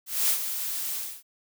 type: noise with ADSR envelope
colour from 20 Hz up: blue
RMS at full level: -22 dBFS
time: 0.06-1.23 s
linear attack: 230 ms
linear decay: 90 ms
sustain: -9 dB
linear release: 280 ms
effects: none